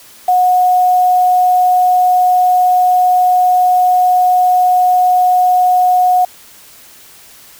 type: tone with quantisation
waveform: sine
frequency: 729 Hz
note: F#5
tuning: 26 cents flat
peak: -7 dBFS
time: 0.28-6.25 s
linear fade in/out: 5 ms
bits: 5
effects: white hiss -40 dBFS RMS until 7.59 s